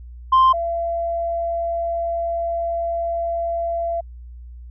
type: tone pair in turn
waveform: sine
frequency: 1046.5 / 677.3 Hz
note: C6 / E5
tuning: 0 / +47 cents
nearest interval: minor sixth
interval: 753 cents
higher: first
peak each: -8 / -20 dBFS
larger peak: first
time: 0.32-0.53 / 0.53-4.01 s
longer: second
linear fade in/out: 10 ms
effects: tanh soft clip ceiling -9 dBFS + added 60 Hz sine -35 dBFS peak until 4.7 s